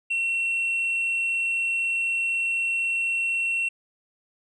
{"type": "tone with tanh clipping", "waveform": "sine", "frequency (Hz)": 2718, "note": "F7", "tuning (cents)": -48, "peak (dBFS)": -23, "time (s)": [0.1, 3.69], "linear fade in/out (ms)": 10, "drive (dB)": 1, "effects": []}